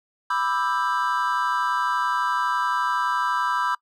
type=chord; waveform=triangle; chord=E minor seventh; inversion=second; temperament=just; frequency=988.9 / 1186.7 / 1318.5 / 1582.2 Hz; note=B5 / D6 / E6 / G6; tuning=+2 / +18 / 0 / +16 cents; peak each=-23 / -26 / -25 / -27 dBFS; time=0.3-3.75 s; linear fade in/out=5 ms; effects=noise-tail reverb RT60 0.1 s tail -24 dB re dry